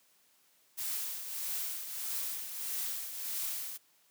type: noise with tremolo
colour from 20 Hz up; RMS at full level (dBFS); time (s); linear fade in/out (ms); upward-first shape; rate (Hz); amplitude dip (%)
blue; -35; 0.77-3.78; 20; triangle; 1.6; 60
effects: white hiss -68 dBFS RMS until 4.1 s + high-pass 150 Hz 12 dB/octave